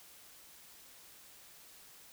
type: silence
effects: white hiss -57 dBFS RMS until 2.12 s